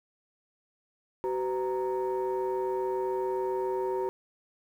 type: tone cluster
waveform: sine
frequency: 378.8 / 506 / 929 Hz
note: F#4 / B4 / A#5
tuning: +41 / +42 / -6 cents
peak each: -28 / -34 / -33 dBFS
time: 1.24-4.09 s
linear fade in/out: 0 ms
effects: tanh soft clip ceiling -22 dBFS + 10-bit